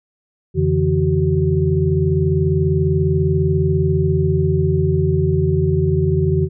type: tone cluster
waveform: sine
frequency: 87.4 / 141.9 / 162.1 / 378.6 Hz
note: F2 / C#3 / E3 / F#4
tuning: +2 / +41 / -29 / +40 cents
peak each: -19 dBFS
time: 0.54-6.49 s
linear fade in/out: 50 ms
effects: none